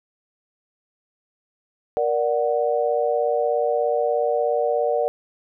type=chord; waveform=sine; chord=Bb augmented; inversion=none; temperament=equal with one note detuned; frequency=470.5 / 587.3 / 740 Hz; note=Bb4 / D5 / F#5; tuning=+16 / 0 / 0 cents; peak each=-22 / -22 / -25 dBFS; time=1.97-5.08 s; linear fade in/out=0 ms; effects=none